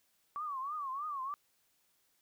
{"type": "tone with vibrato", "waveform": "sine", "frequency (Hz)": 1134, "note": "C#6", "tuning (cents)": 39, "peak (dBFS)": -36, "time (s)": [0.36, 1.34], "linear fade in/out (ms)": 0, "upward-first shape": "triangle", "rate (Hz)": 3.2, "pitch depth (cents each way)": 180, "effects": ["white hiss -74 dBFS RMS until 2.21 s"]}